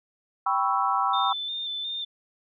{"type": "chord", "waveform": "sine", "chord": "C# half-diminished seventh", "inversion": "second", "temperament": "equal", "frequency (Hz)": [784, 987.8, 1108.7, 1318.5], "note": ["G5", "B5", "C#6", "E6"], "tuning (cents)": [0, 0, 0, 0], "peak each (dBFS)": -27, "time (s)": [0.46, 1.33], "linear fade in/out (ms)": 5}
{"type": "tone with vibrato", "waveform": "sine", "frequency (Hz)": 3571, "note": "A7", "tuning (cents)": 25, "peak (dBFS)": -29, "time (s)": [1.13, 2.05], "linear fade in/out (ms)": 10, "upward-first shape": "square", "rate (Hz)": 2.8, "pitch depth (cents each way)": 24}
{"effects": []}